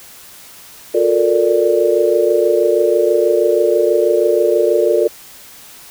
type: chord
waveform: sine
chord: Bb major seventh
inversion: second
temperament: equal with one note detuned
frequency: 357.4 / 440 / 466.2 / 587.3 Hz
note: F4 / A4 / Bb4 / D5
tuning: +40 / 0 / 0 / 0 cents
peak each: -16 dBFS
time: 0.94-5.08 s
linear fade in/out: 10 ms
effects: white hiss -39 dBFS RMS until 5.9 s